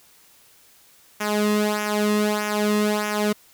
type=tone with flanger; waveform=sawtooth; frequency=209.8 Hz; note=G#3; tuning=18 cents sharp; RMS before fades=-22 dBFS; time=1.2-3.33 s; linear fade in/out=10 ms; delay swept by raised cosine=0.23 to 1.33 ms; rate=1.6 Hz; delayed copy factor=-0.75; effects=white hiss -54 dBFS RMS until 3.53 s